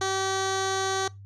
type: tone with low-pass filter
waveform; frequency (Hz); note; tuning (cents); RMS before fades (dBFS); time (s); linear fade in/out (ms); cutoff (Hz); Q
15% pulse; 384.2; G4; -35; -27; 0.01-1.08; 5; 6000; 2.4
effects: noise-tail reverb RT60 0.2 s tail -22 dB re dry + added 99 Hz sine -42 dBFS peak until 1.25 s